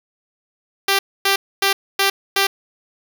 5% pulse tone bursts, 393 Hz, G4, 4 cents sharp, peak -3 dBFS, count 5, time 0.88-2.47 s, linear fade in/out 5 ms, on 110 ms, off 260 ms, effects none

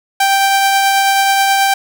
sawtooth tone with tremolo, 784 Hz, G5, in tune, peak -5 dBFS, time 0.2-1.74 s, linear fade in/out 5 ms, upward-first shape triangle, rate 9.3 Hz, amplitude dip 25%, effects none

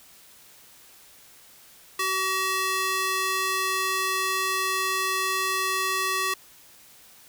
square tone with high-pass filter, 379 Hz, F#4, 42 cents sharp, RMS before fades -26 dBFS, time 1.99-6.34 s, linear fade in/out 5 ms, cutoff 1100 Hz, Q 0.8, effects white hiss -52 dBFS RMS until 7.28 s

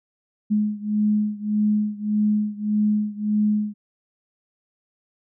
sine beating tone pair, 210 / 211.7 Hz, G#3 / G#3, +19 / +33 cents, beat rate 1.7 Hz, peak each -21 / -23 dBFS, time 0.5-3.74 s, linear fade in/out 20 ms, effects none

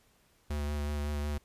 square tone with vibrato, 73.42 Hz, D2, in tune, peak -32 dBFS, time 0.5-1.38 s, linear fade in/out 5 ms, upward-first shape sine, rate 5.4 Hz, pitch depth 19 cents each way, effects pink hiss -67 dBFS RMS until 1.44 s + resampled to 32000 Hz

